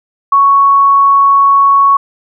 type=tone; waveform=sine; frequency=1111 Hz; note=C#6; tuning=4 cents sharp; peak=-4 dBFS; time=0.32-1.97 s; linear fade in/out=5 ms; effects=none